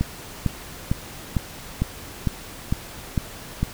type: click train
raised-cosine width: 5 ms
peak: -8 dBFS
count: 9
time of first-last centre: 0.01-3.63 s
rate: 2.21 Hz
effects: pink hiss -39 dBFS RMS until 3.73 s